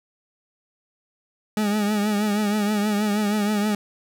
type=tone with vibrato; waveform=40% pulse; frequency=208.6 Hz; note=G#3; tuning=8 cents sharp; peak=-19 dBFS; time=1.57-3.75 s; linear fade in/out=2 ms; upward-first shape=triangle; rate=6.3 Hz; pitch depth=66 cents each way; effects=none